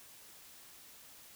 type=silence; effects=white hiss -56 dBFS RMS until 1.35 s